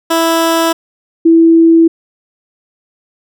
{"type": "tone pair in turn", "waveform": ["15% pulse", "sine"], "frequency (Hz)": [329.6, 329.6], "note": ["E4", "E4"], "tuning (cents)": [0, 0], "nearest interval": "unison", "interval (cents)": 0, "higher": "neither", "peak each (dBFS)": -3, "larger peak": "neither", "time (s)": [[0.1, 0.73], [1.25, 1.88]], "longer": "neither", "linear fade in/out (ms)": 10, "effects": []}